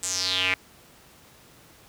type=tone with band-pass filter sweep; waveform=square; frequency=92.7 Hz; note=F#2; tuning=4 cents sharp; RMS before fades=-26 dBFS; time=0.03-0.54 s; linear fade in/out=0 ms; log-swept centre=8000 to 2200 Hz; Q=5.1; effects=pink hiss -53 dBFS RMS until 1.88 s + high-pass 60 Hz 12 dB/octave